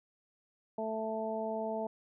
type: harmonic tone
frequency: 220.2 Hz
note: A3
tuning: 2 cents sharp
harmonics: 1 / 2 / 3 / 4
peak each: -40 / -39 / -36 / -41 dBFS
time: 0.78-1.87 s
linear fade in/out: 5 ms
effects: none